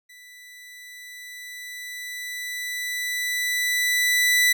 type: tone with level ramp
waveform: sawtooth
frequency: 1980 Hz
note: B6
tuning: 4 cents sharp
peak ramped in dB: -42 to -12 dBFS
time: 0.09-4.53 s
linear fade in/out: 10 ms
effects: none